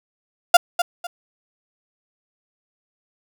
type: tone with echo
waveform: 35% pulse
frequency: 698.5 Hz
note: F5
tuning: in tune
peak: -4 dBFS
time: 0.54-0.57 s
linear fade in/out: 5 ms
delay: 250 ms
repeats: 2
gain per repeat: -11 dB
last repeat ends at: 1.07 s
effects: none